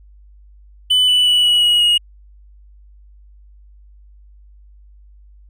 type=tone with pitch steps; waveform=triangle; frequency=3000 / 2976 / 2952 / 2928 / 2905 / 2881 Hz; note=F#7 / F#7 / F#7 / F#7 / F#7 / F#7; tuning=+23 / +9 / -5 / -19 / -32 / -47 cents; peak=-9 dBFS; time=0.9-1.98 s; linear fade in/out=10 ms; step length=180 ms; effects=added 50 Hz sine -42 dBFS peak until 5.49 s